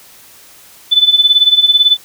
sine tone with tremolo, 3500 Hz, A7, 10 cents flat, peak -3 dBFS, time 0.91-1.97 s, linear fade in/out 20 ms, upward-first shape sine, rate 18 Hz, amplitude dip 80%, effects white hiss -41 dBFS RMS until 2.04 s

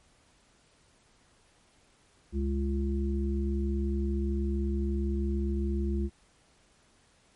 harmonic tone, 68.9 Hz, C#2, 10 cents flat, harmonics 1 / 3 / 5, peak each -28 / -33 / -35 dBFS, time 2.32-6.1 s, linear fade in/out 50 ms, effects pink hiss -64 dBFS RMS until 7.35 s + MP3 48 kbps

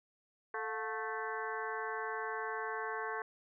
harmonic tone with a mistuned harmonic, 220 Hz, A3, in tune, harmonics 2 / 3 / 4 / 5 / 6 / 7 / 8 / 9, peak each -42 / -47 / -44 / -42 / -52 / -43 / -45 / -51 dBFS, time 0.54-3.22 s, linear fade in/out 2 ms, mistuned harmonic 3, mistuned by +130 cents, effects none

